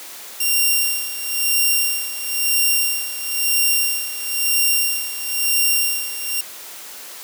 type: tone with tremolo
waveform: 5% pulse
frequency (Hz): 2772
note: F7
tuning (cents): -14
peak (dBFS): -5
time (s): 0.4-6.41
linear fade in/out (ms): 5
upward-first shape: sine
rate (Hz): 1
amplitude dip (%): 75
effects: white hiss -36 dBFS RMS until 7.23 s + high-pass 300 Hz 12 dB/octave